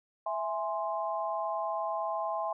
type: chord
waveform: sine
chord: E augmented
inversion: none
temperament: equal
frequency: 659.3 / 830.6 / 1046.5 Hz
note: E5 / G#5 / B#5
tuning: 0 / 0 / 0 cents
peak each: -34 / -35 / -35 dBFS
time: 0.26-2.53 s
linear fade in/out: 5 ms
effects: none

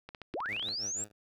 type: clicks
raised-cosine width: 0.3 ms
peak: -28 dBFS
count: 11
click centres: 0.09 / 0.148 / 0.217 / 0.339 / 0.404 / 0.459 / 0.529 / 0.565 / 0.596 / 0.627 / 0.687 s
type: linear sweep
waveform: sine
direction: up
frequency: 263.8 to 7710 Hz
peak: -33 dBFS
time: 0.34-1.04 s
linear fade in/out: 0 ms
type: tone with tremolo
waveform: 10% pulse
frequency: 104.5 Hz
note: G#2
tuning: 11 cents sharp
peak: -35 dBFS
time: 0.48-1.12 s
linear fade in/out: 10 ms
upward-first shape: triangle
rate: 6.1 Hz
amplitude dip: 100%
effects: none

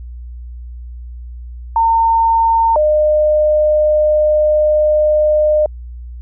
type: tone pair in turn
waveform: sine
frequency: 910 / 607.4 Hz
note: A#5 / D#5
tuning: -42 / -42 cents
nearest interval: perfect fifth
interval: 700 cents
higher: first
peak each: -9 / -9 dBFS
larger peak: neither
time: 1.76-2.76 / 2.76-5.66 s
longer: second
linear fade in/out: 2 ms
effects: added 60 Hz sine -27 dBFS peak until 6.21 s

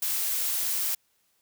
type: noise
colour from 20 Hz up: blue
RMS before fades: -28 dBFS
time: 0.02-0.95 s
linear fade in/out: 5 ms
effects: white hiss -70 dBFS RMS until 1.41 s

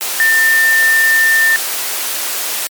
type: tone in noise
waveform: sine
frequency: 1800 Hz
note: A6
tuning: 39 cents sharp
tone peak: -8 dBFS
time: 0.2-1.56 s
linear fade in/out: 0 ms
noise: white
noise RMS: -19 dBFS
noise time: 0.01-2.67 s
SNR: +8 dB
effects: high-pass 400 Hz 12 dB/octave + MP3 96 kbps

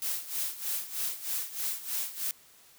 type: noise with tremolo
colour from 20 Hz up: blue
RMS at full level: -31 dBFS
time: 0.02-2.31 s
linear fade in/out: 0 ms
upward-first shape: sine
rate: 3.2 Hz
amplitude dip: 80%
effects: white hiss -58 dBFS RMS until 2.78 s

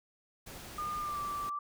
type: noise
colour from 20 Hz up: pink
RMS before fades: -47 dBFS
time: 0.46-1.5 s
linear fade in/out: 10 ms
type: tone with pitch glide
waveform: sine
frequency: 1213 to 1168.3 Hz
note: D#6 to D6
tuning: -44 to -9 cents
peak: -34 dBFS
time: 0.78-1.59 s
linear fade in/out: 5 ms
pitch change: -65 cents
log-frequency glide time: 0.97-1.19 s
effects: none

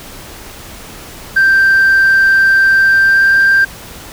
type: tone with pitch glide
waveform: sine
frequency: 1570 to 1581.8 Hz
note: G6 to G6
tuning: +2 to +15 cents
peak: -4 dBFS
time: 1.36-3.65 s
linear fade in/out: 10 ms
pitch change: +13 cents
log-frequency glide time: 2.81-3.33 s
effects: tanh soft clip ceiling -4 dBFS + pink hiss -32 dBFS RMS until 4.12 s

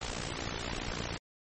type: noise with amplitude modulation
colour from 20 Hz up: pink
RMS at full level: -33 dBFS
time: 0.01-1.18 s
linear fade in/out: 10 ms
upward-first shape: sine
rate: 58.5 Hz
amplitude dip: 85%
effects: MP3 32 kbps

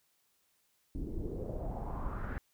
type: noise with low-pass filter sweep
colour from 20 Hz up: brown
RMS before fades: -38 dBFS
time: 0.95-2.38 s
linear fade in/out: 0 ms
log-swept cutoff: 270 to 1700 Hz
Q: 3.7
effects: white hiss -74 dBFS RMS until 2.53 s

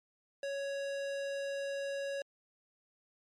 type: tone with hard clipping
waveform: sine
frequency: 556 Hz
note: C#5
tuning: 5 cents sharp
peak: -37 dBFS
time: 0.43-2.22 s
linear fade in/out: 2 ms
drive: 18 dB
effects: MP3 64 kbps

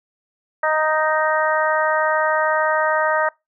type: harmonic tone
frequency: 311.1 Hz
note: D#4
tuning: in tune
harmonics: 2 / 3 / 4 / 5 / 6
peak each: -20 / -22 / -23 / -24 / -25 dBFS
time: 0.63-3.29 s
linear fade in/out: 5 ms
effects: noise-tail reverb RT60 0.2 s tail -24 dB re dry

